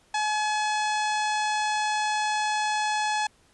harmonic tone, 850 Hz, G#5, 40 cents sharp, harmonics 1 / 2 / 3 / 4 / 5 / 6 / 7 / 8 / 9 / 10, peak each -25 / -31 / -35 / -37 / -39 / -41 / -42 / -43 / -44 / -45 dBFS, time 0.14-3.27 s, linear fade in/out 5 ms, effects pink hiss -61 dBFS RMS until 3.53 s + resampled to 24000 Hz

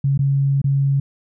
sine tone with dropouts, 138.4 Hz, C#3, 2 cents flat, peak -14 dBFS, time 0.04-1 s, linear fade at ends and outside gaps 5 ms, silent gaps 0.177-0.191 / 0.617-0.642 s, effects none

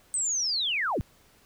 sine linear sweep, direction down, 8372 to 34.65 Hz, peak -25 dBFS, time 0.14-1.01 s, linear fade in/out 0 ms, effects pink hiss -60 dBFS RMS until 1.45 s

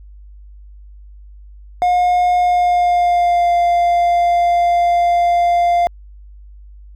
triangle tone with pitch glide, 716 to 696.8 Hz, F5 to F5, +43 to -4 cents, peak -9 dBFS, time 1.82-5.87 s, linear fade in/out 0 ms, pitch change -47 cents, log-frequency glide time 2.37-3.52 s, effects added 50 Hz sine -36 dBFS peak until 6.95 s

